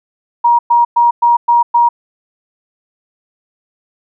sine tone bursts, 948 Hz, A#5, 29 cents sharp, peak -6 dBFS, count 6, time 0.44-1.89 s, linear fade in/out 10 ms, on 150 ms, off 110 ms, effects none

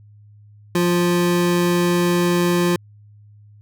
square tone pair together, 175.3 / 350 Hz, F3 / F4, +7 / +4 cents, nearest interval octave, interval 1197 cents, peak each -19 dBFS, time 0.75-2.76 s, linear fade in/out 2 ms, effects added 104 Hz sine -44 dBFS peak until 3.61 s

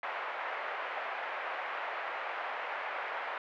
pink band-pass noise, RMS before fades -38 dBFS, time 0.03-3.38 s, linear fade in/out 2 ms, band 610 to 2300 Hz, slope 24 dB/octave, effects none

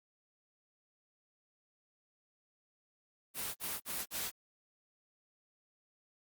white noise bursts, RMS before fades -38 dBFS, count 4, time 3.34-4.315 s, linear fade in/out 50 ms, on 210 ms, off 45 ms, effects Opus 32 kbps

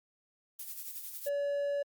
violet noise with tremolo, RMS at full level -40 dBFS, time 0.59-1.29 s, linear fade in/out 2 ms, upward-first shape sine, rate 11 Hz, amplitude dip 55%
triangle tone, 570 Hz, C#5, 48 cents sharp, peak -28 dBFS, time 1.26-1.83 s, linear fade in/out 10 ms
effects Opus 48 kbps

